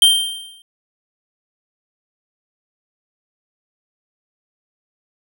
square tone with exponential decay, 3156 Hz, G7, 11 cents sharp, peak -6 dBFS, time 0.02-0.62 s, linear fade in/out 2 ms, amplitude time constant 130 ms, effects none

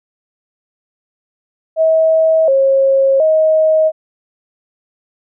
sine tone with pitch steps, 642 / 541 / 630 Hz, E5 / C#5 / D#5, -46 / -42 / +21 cents, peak -8 dBFS, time 1.76-3.92 s, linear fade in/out 50 ms, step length 720 ms, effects none

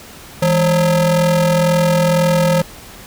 square ring-modulated tone, 185 Hz, F#3, in tune, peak -9 dBFS, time 0.42-2.62 s, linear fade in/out 5 ms, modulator 349 Hz, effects pink hiss -37 dBFS RMS until 3.06 s

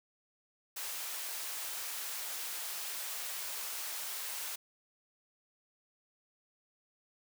white high-pass noise, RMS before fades -40 dBFS, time 0.76-4.56 s, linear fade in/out 10 ms, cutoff 620 Hz, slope 12 dB/octave, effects none

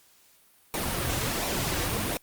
pink noise with flanger, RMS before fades -29 dBFS, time 0.74-2.17 s, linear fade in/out 0 ms, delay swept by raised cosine 0.62 to 4.82 ms, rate 1.4 Hz, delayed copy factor -0.5, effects white hiss -60 dBFS RMS until 2.22 s + Opus 48 kbps

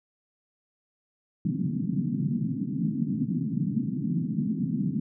pink band-pass noise, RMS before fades -28 dBFS, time 1.45-5 s, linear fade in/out 5 ms, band 140 to 270 Hz, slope 48 dB/octave, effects none

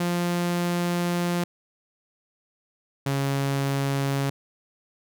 sawtooth tone pair in turn, 174.61 / 138.28 Hz, F3 / C#3, 0 / -4 cents, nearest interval major third, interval 404 cents, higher first, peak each -19 dBFS, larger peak neither, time 0-1.44 / 3.06-4.3 s, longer first, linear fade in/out 5 ms, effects none

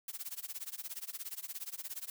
blue noise with tremolo, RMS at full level -40 dBFS, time 0.08-2.1 s, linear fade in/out 2 ms, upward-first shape sine, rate 17 Hz, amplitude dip 95%, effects none

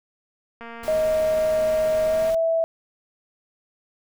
click train, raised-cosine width 0.5 ms, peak -24 dBFS, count 393, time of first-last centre 0.61-2.3 s, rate 232 Hz
pink noise, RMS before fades -38 dBFS, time 0.83-2.35 s, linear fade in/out 5 ms
sine tone with pitch glide, 628 to 656.6 Hz, D#5 to E5, +16 to -7 cents, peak -18 dBFS, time 0.88-2.64 s, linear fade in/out 0 ms, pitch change +77 cents, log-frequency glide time 2.05-2.37 s
effects none

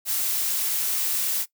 blue noise, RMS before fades -25 dBFS, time 0.05-1.46 s, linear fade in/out 50 ms, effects noise-tail reverb RT60 0.1 s tail -19 dB re dry

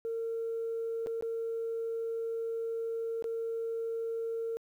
sine tone with dropouts, 456.5 Hz, A#4, 36 cents flat, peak -31 dBFS, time 0.05-4.57 s, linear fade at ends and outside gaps 0 ms, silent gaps 1.062-1.07 / 1.21-1.224 / 3.224-3.242 s, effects tanh soft clip ceiling -28 dBFS + 11-bit

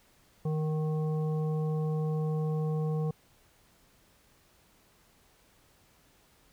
harmonic tone with a mistuned harmonic, 155.56 Hz, D#3, in tune, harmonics 1 / 3 / 5 / 7, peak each -28 / -36 / -45 / -49 dBFS, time 0.45-3.11 s, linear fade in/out 5 ms, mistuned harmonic 5, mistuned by -27 cents, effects pink hiss -64 dBFS RMS until 6.52 s

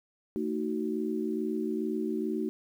sine chord, D# diminished, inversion second, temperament just, 224 / 311.1 / 373.4 Hz, A3 / D#4 / F#4, +31 / 0 / +16 cents, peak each -33 dBFS, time 0.36-2.49 s, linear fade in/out 0 ms, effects 10-bit

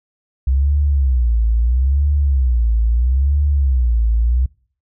sine tone with vibrato, 63.6 Hz, C2, 48 cents flat, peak -12 dBFS, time 0.47-4.46 s, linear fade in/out 5 ms, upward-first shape sine, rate 0.76 Hz, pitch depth 230 cents each way, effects noise-tail reverb RT60 0.5 s tail -24 dB re dry

